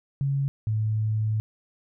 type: tone pair in turn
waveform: sine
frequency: 138.59 / 108.55 Hz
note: C#3 / A2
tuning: 0 / -23 cents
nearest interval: major third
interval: 423 cents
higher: first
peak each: -22 dBFS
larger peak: neither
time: 0.21-0.48 / 0.67-1.4 s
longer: second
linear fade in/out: 0 ms
effects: none